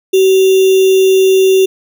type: tone with sample-and-hold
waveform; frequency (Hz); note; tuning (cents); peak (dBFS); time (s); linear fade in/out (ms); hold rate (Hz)
sine; 380.4; F#4; +48; -5; 0.13-1.66; 10; 3150
effects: none